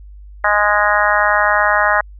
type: harmonic tone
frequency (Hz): 207.7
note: G#3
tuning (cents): 0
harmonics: 3 / 4 / 5 / 6 / 7 / 8 / 9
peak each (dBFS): -19 / -19 / -19 / -19 / -19 / -19 / -19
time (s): 0.44-2.01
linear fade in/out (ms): 5
effects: added 50 Hz sine -34 dBFS peak until 2.19 s